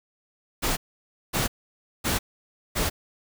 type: noise bursts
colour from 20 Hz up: pink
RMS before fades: -25 dBFS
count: 4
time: 0.62-2.9 s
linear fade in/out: 20 ms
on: 150 ms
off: 560 ms
effects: none